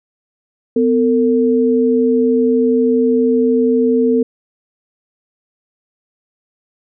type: tone pair together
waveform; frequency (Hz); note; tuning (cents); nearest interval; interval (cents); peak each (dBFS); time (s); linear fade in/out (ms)
sine; 251.1 / 452.1; B3 / A4; +29 / +47; minor seventh; 1018; -13 / -13; 0.76-4.23; 5
effects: none